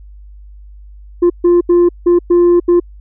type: tone bursts at uneven times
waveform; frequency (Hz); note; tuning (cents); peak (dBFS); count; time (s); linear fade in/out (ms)
sine; 349.2; F4; 0; -3; 6; 1.22-1.3 / 1.44-1.61 / 1.69-1.89 / 2.06-2.19 / 2.3-2.6 / 2.68-2.8; 10
effects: tanh soft clip ceiling -5 dBFS + added 50 Hz sine -33 dBFS peak until 3 s